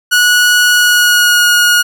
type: tone with pitch glide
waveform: sawtooth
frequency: 1463 to 1442 Hz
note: F#6 to F#6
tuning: -20 to -45 cents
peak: -3 dBFS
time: 0.11-1.83 s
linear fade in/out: 20 ms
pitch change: -25 cents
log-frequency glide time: 0.65-1.46 s
effects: none